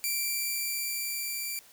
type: tone with level ramp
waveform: 5% pulse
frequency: 2349 Hz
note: D7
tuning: in tune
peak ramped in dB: -18 to -23 dBFS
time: 0.04-1.59 s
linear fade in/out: 0 ms
effects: white hiss -56 dBFS RMS until 1.72 s